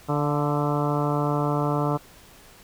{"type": "harmonic tone with a mistuned harmonic", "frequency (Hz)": 146.83, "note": "D3", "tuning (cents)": 0, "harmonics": [1, 2, 3, 4, 5, 6, 7, 8, 9], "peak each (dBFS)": [-25, -28, -30, -31, -32, -33, -33, -34, -35], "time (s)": [0.08, 1.98], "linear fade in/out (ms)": 20, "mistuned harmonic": 5, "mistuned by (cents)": -35, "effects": ["pink hiss -50 dBFS RMS until 2.63 s"]}